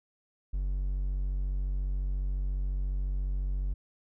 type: tone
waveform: triangle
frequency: 47.16 Hz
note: F#1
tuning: 34 cents sharp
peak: -26 dBFS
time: 0.53-3.74 s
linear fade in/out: 10 ms
effects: none